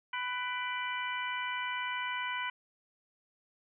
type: harmonic tone with a mistuned harmonic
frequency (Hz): 497.7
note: B4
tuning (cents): +13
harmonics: 2 / 3 / 4 / 5 / 6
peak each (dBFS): -37 / -39 / -40 / -41 / -42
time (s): 0.13-2.5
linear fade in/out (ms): 5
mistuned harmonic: 5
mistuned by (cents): -93
effects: none